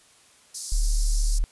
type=high-pass noise; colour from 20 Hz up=pink; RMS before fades=-33 dBFS; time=0.54-1.39 s; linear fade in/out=10 ms; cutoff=4700 Hz; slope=48 dB/octave
type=tone; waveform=sine; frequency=36.71 Hz; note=D1; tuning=in tune; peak=-19 dBFS; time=0.72-1.44 s; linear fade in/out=0 ms
effects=white hiss -56 dBFS RMS until 1.51 s + resampled to 24000 Hz